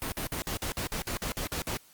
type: noise bursts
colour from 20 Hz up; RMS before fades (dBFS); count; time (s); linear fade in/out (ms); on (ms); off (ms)
pink; -33; 12; 0.02-1.77; 0; 100; 50
effects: white hiss -58 dBFS RMS until 1.93 s + Opus 32 kbps